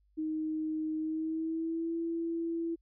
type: tone with pitch glide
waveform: sine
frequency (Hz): 312.6 to 333.1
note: D#4 to E4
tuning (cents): +8 to +18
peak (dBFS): -31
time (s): 0.17-2.76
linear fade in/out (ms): 20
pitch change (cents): +110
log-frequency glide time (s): 0.97-1.96
effects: added 50 Hz sine -66 dBFS peak until 2.81 s